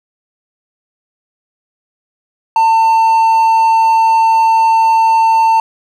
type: tone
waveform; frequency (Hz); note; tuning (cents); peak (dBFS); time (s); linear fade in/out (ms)
triangle; 898; A5; +35; -5; 2.56-5.6; 2
effects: none